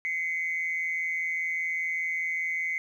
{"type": "tone pair together", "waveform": "sine", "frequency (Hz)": [2052, 2217], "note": ["C7", "C#7"], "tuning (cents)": [-34, 0], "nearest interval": "minor second", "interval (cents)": 134, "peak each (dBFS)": [-28, -31], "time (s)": [0.05, 2.78], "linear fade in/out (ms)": 0, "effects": ["tanh soft clip ceiling -21 dBFS", "10-bit"]}